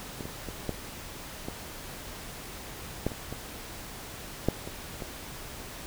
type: clicks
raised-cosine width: 2 ms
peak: -24 / -23 / -22 / -16 / -21 / -13 / -25 / -22 / -9 / -25 / -22 dBFS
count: 11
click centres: 0.208 / 0.255 / 0.487 / 0.693 / 1.485 / 3.066 / 3.118 / 3.326 / 4.486 / 4.675 / 5.022 s
effects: pink hiss -42 dBFS RMS until 5.86 s